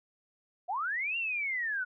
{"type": "linear two-way sweep", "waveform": "sine", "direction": "up then down", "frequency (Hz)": [659.3, 2794, 1438], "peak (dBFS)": -30, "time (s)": [0.68, 1.85], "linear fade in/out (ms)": 20, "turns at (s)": 1.17, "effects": []}